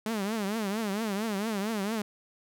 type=tone with vibrato; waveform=sawtooth; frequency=210 Hz; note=G#3; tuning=19 cents sharp; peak=-25 dBFS; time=0.06-2.02 s; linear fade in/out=2 ms; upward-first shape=triangle; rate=4.4 Hz; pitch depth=180 cents each way; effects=none